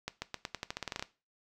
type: accelerating click train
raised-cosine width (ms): 0.2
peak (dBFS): -18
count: 14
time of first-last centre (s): 0.08-1.025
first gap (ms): 140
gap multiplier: 0.88
effects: noise-tail reverb RT60 0.3 s tail -17 dB re dry